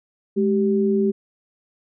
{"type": "tone pair together", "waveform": "sine", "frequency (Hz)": [209.9, 388.9], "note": ["G#3", "G4"], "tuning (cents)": [19, -14], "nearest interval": "major seventh", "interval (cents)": 1067, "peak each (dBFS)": -19, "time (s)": [0.36, 1.12], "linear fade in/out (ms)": 20, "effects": []}